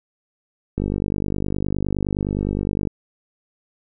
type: click train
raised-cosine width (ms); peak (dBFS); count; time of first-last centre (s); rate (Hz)
3; -10; 105; 0.78-2.873; 49.7
effects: none